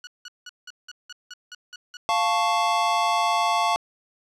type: tone bursts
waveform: 15% pulse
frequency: 1462 Hz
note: F#6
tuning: 21 cents flat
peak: -30 dBFS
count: 10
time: 0.04-1.97 s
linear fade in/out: 2 ms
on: 31 ms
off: 180 ms
type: chord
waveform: square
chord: F augmented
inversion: none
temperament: equal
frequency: 698.5 / 880 / 1108.7 Hz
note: F5 / A5 / C#6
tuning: 0 / 0 / 0 cents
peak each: -25 dBFS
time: 2.09-3.76 s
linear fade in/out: 0 ms
effects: low-pass 7000 Hz 12 dB/octave